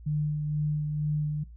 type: tone with tremolo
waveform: sine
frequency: 150.4 Hz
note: D3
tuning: 42 cents sharp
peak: -24 dBFS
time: 0.06-1.44 s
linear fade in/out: 10 ms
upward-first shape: sine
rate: 2.1 Hz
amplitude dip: 35%
effects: noise-tail reverb RT60 0.2 s tail -20 dB re dry + added 58 Hz sine -44 dBFS peak until 1.56 s